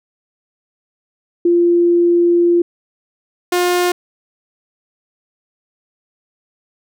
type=tone pair in turn; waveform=sine / sawtooth; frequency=345.8 / 355.9 Hz; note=F4 / F4; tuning=-17 / +33 cents; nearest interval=unison; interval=50 cents; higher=second; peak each=-9 dBFS; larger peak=neither; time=1.45-2.62 / 3.52-3.92 s; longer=first; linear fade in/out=5 ms; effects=none